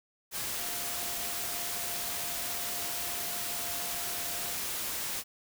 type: tone in noise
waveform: sine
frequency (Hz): 698.5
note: F5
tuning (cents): 0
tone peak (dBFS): -46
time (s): 0.56-4.57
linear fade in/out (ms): 50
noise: white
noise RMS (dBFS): -35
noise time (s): 0.31-5.24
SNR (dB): -14
effects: none